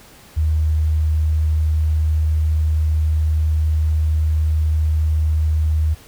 sine tone, 77.78 Hz, D#2, in tune, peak -14 dBFS, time 0.36-5.95 s, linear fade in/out 20 ms, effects pink hiss -45 dBFS RMS until 6.07 s

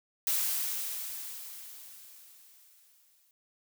blue noise with exponential decay, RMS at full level -28 dBFS, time 0.27-3.31 s, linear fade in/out 1 ms, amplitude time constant 660 ms, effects none

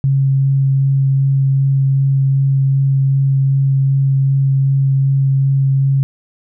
sine tone with vibrato, 136.1 Hz, C#3, 31 cents flat, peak -10 dBFS, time 0.04-6.03 s, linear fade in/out 0 ms, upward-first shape sine, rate 2.6 Hz, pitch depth 8 cents each way, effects none

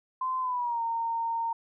sine tone with pitch glide, 1032 to 919.4 Hz, C6 to A#5, -24 to -24 cents, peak -27 dBFS, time 0.21-1.53 s, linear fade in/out 5 ms, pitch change -200 cents, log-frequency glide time 0.4-0.82 s, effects none

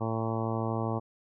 harmonic tone, 112.6 Hz, A2, 40 cents sharp, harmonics 1 / 2 / 3 / 4 / 5 / 6 / 7 / 8 / 9 / 10, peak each -32 / -35 / -37 / -38 / -39 / -40 / -40 / -41 / -42 / -42 dBFS, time 0-1 s, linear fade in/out 20 ms, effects none

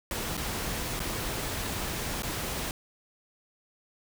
pink noise with dropouts, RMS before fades -33 dBFS, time 0.11-2.71 s, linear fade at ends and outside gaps 1 ms, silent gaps 0.369-0.376 / 0.994-1.002 / 2.222-2.232 s, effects none

